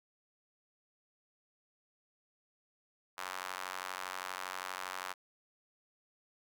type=tone with high-pass filter; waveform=square; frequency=46.25 Hz; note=F#1; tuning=in tune; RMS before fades=-42 dBFS; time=3.17-5.14 s; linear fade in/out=20 ms; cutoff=1100 Hz; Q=1.7; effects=none